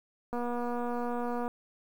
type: click train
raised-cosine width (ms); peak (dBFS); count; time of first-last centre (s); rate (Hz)
1; -22; 278; 0.33-1.479; 241
effects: 9-bit